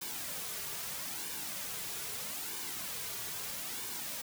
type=noise with flanger; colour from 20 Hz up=white; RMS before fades=-40 dBFS; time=0.01-4.22 s; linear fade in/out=10 ms; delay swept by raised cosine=1.5 to 3.9 ms; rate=0.78 Hz; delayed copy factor=-0.6; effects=none